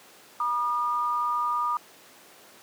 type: tone pair together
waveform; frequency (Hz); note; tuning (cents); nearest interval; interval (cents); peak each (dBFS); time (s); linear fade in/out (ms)
sine; 965 / 1215; B5 / D#6; -40 / -42; major third; 398; -29 / -25; 0.4-1.77; 2
effects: pink hiss -51 dBFS RMS until 2.62 s + high-pass 300 Hz 12 dB/octave